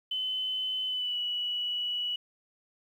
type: tone with pitch glide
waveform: sine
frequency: 3036 to 2941 Hz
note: F#7 to F#7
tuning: +44 to -11 cents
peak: -29 dBFS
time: 0.11-2.16 s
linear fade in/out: 5 ms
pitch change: -55 cents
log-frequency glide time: 0.86-1.17 s
effects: 10-bit